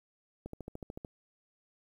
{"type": "click train", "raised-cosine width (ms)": 2, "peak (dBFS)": -28, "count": 9, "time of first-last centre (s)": [0.46, 1.048], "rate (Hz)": 13.6, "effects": ["10-bit"]}